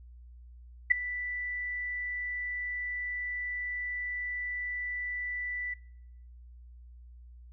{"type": "tone with ADSR envelope", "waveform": "sine", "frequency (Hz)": 1975.5, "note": "B6", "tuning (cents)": 0, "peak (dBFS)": -15, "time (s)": [0.9, 5.74], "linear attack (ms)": 15, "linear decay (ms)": 7, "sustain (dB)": -18, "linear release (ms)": 7, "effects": ["noise-tail reverb RT60 0.9 s tail -24 dB re dry", "added 60 Hz sine -48 dBFS peak until 7.52 s"]}